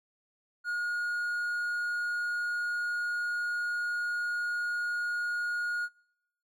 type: tone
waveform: triangle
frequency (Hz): 1437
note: F6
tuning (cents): +49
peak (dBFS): -27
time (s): 0.64-5.89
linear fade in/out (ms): 50
effects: noise-tail reverb RT60 0.8 s tail -25 dB re dry + MP3 64 kbps